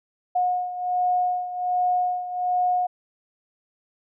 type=beating tone pair; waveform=sine; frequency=723 / 724.3 Hz; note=F#5 / F#5; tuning=-40 / -37 cents; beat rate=1.3 Hz; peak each=-22 / -27 dBFS; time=0.35-2.87 s; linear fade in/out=10 ms; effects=none